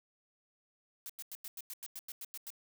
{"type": "noise bursts", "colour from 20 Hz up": "blue", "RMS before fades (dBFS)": -44, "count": 12, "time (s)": [1.06, 2.503], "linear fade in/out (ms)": 0, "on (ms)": 35, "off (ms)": 93, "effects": []}